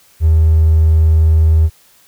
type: tone with hard clipping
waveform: triangle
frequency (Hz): 79.7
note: D#2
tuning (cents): +42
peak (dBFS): -7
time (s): 0.2-1.7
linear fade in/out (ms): 50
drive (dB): 4
effects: white hiss -49 dBFS RMS until 2.07 s